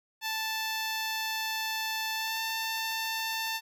10% pulse tone with pitch glide, 880 to 892.8 Hz, A5 to A5, 0 to +25 cents, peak -22 dBFS, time 0.21-3.61 s, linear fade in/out 50 ms, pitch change +25 cents, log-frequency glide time 2.15-2.4 s, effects none

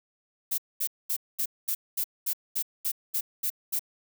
violet noise bursts, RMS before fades -28 dBFS, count 12, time 0.51-3.794 s, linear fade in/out 10 ms, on 72 ms, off 220 ms, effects none

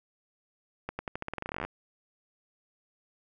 accelerating click train, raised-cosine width 0.5 ms, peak -19 dBFS, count 20, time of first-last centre 0.89-1.65 s, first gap 100 ms, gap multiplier 0.88, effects none

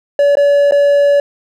triangle tone with dropouts, 571 Hz, D5, 49 cents flat, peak -5 dBFS, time 0.19-1.2 s, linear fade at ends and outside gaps 2 ms, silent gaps 0.354-0.37 / 0.711-0.721 s, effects none

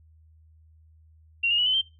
sine tone with pitch steps, 2755 / 2846 / 2939 / 3036 / 3136 Hz, F7 / F7 / F#7 / F#7 / G7, -24 / +32 / -12 / +44 / 0 cents, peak -20 dBFS, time 1.43-1.815 s, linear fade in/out 10 ms, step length 77 ms, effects noise-tail reverb RT60 0.3 s tail -22 dB re dry + added 79 Hz sine -53 dBFS peak until 1.99 s

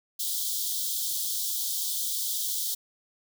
white high-pass noise, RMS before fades -30 dBFS, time 0.19-2.75 s, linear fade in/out 10 ms, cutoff 3200 Hz, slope 96 dB/octave, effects none

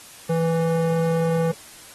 square tone with band-pass filter, 164.81 Hz, E3, in tune, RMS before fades -21 dBFS, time 0.29-1.52 s, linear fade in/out 10 ms, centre 400 Hz, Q 1.5, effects white hiss -44 dBFS RMS until 1.94 s + AAC 32 kbps

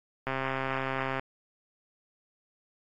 click train, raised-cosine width 0.5 ms, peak -16 dBFS, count 124, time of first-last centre 0.27-1.195 s, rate 133 Hz, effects AAC 64 kbps

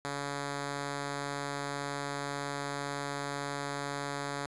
5% pulse tone, 141.9 Hz, C#3, 41 cents sharp, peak -23 dBFS, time 0.05-4.46 s, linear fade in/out 0 ms, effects resampled to 24000 Hz + 9-bit

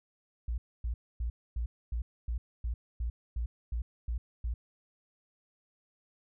sine tone bursts, 58.27 Hz, A#1, in tune, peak -30 dBFS, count 12, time 0.48-4.54 s, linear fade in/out 5 ms, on 100 ms, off 260 ms, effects none

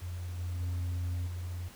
sine tone with level steps, 88.3 Hz, F2, 20 cents sharp, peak -35 / -31 / -28 / -34 dBFS, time 0.01-1.69 s, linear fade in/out 20 ms, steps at 0.38 / 0.59 / 1.26 s, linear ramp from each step 20 ms, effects tanh soft clip ceiling -30 dBFS + pink hiss -53 dBFS RMS until 1.75 s

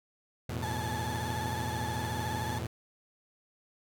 sawtooth chord, E suspended fourth, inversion none, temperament equal with one note detuned, 84.19 / 110 / 123.47 Hz, E2 / A2 / B2, +37 / 0 / 0 cents, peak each -34 dBFS, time 0.49-2.67 s, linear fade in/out 5 ms
35% pulse tone with vibrato, 863 Hz, A5, 34 cents flat, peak -34 dBFS, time 0.62-2.59 s, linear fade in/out 10 ms, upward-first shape triangle, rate 19 Hz, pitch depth 71 cents each way
effects none

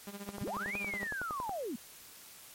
sawtooth tone with tremolo, 201.3 Hz, G3, 46 cents sharp, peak -36 dBFS, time 0.07-1.07 s, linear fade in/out 0 ms, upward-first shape sine, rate 15 Hz, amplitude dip 80%
click train, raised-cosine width 1 ms, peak -26 dBFS, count 14, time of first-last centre 0.29-1.494 s, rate 10.8 Hz
sine linear two-way sweep, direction up then down, 50 to 2502 to 204.4 Hz, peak -35 dBFS, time 0.41-1.76 s, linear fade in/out 5 ms, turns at 0.77 s
effects white hiss -53 dBFS RMS until 2.54 s + MP3 64 kbps

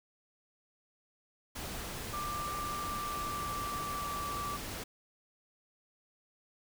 pink noise, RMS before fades -41 dBFS, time 1.55-4.84 s, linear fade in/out 10 ms
sine tone with pitch glide, 1182 to 1161.7 Hz, D6 to D6, +11 to -19 cents, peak -36 dBFS, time 2.13-4.57 s, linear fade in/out 10 ms, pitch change -30 cents, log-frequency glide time 2.58-4.27 s
effects none

